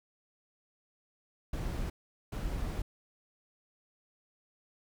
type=noise bursts at uneven times; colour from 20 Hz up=brown; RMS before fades=-35 dBFS; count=2; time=1.53-1.9 / 2.32-2.82 s; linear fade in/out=5 ms; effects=none